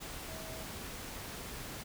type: tone in noise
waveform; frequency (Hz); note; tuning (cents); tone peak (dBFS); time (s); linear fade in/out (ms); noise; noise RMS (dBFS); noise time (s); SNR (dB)
sine; 642; E5; -46; -48; 0.28-0.64; 20; pink; -44; 0-1.84; -7
effects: none